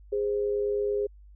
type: tone pair together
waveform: sine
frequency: 411.1 / 520 Hz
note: G#4 / C5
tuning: -18 / -11 cents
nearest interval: major third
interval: 407 cents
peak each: -25 / -33 dBFS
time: 0.12-1.07 s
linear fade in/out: 10 ms
effects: added 50 Hz sine -48 dBFS peak until 1.35 s